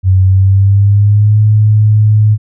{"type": "tone with pitch glide", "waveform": "sine", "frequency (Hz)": [94, 106.74], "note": ["F#2", "G#2"], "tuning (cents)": [28, 48], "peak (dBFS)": -4, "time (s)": [0.03, 2.38], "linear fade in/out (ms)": 50, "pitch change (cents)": 220, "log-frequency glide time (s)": [0.22, 1.4], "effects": []}